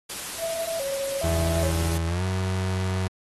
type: noise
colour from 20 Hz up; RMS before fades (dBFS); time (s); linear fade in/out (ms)
white; -34; 0.09-1.98; 10
type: tone with vibrato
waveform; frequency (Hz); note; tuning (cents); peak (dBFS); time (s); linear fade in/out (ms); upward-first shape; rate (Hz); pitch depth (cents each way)
sine; 603; D5; +46; -27; 0.38-1.72; 50; square; 1.2; 160
type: tone with pitch glide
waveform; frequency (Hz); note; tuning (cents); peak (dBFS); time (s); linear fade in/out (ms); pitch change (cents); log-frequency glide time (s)
35% pulse; 82.9 to 93.59; E2 to F#2; +10 to +20; -22; 1.23-3.08; 10; +210; 2.07-2.24
effects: AAC 32 kbps